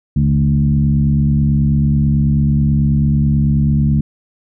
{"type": "tone with frequency modulation", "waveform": "sine", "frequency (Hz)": 146.83, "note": "D3", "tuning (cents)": 0, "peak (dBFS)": -10, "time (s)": [0.16, 4.01], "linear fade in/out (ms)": 5, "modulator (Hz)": 69.2, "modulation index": 1.1, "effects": []}